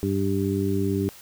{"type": "harmonic tone", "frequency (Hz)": 98, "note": "G2", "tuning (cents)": 0, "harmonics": [1, 2, 3, 4], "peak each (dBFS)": [-27, -27, -27, -27], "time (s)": [0.03, 1.09], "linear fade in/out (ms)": 0, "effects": ["white hiss -47 dBFS RMS until 1.21 s"]}